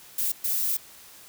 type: noise bursts at uneven times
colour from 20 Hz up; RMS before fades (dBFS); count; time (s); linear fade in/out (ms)
violet; -26; 2; 0.18-0.32 / 0.44-0.77; 5
effects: white hiss -49 dBFS RMS until 1.28 s